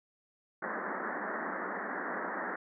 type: band-pass noise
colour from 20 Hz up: white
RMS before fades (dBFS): -37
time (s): 0.62-2.56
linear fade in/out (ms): 5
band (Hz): 180 to 1900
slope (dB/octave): 96
effects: none